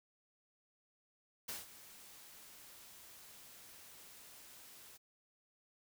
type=noise with ADSR envelope; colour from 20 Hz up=white; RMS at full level=-42 dBFS; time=1.48-4.98 s; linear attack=11 ms; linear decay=160 ms; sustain=-15 dB; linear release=22 ms; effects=none